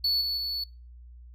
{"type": "tone with level steps", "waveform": "triangle", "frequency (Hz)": 4435, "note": "C#8", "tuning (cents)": 0, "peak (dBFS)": [-21, -25, -27], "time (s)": [0.04, 0.64], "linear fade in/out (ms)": 5, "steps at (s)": [0.21, 0.37], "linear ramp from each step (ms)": 5, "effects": ["noise-tail reverb RT60 0.3 s tail -24 dB re dry", "added 60 Hz sine -45 dBFS peak until 1.34 s"]}